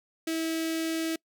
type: tone with notch filter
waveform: sawtooth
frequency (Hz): 324.4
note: E4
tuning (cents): -28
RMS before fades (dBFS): -30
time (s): 0.27-1.16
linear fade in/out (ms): 5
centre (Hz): 950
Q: 0.78
effects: noise-tail reverb RT60 0.1 s tail -25 dB re dry